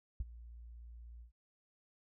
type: tone with ADSR envelope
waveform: sine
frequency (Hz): 58.27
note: A#1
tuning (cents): 0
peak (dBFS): -31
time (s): 0.2-1.32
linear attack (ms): 4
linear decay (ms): 28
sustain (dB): -18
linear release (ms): 110
effects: none